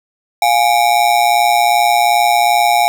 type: ring-modulated tone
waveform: square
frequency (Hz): 766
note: G5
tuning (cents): -40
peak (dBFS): -7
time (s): 0.42-2.88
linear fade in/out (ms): 0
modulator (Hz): 61.3
effects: none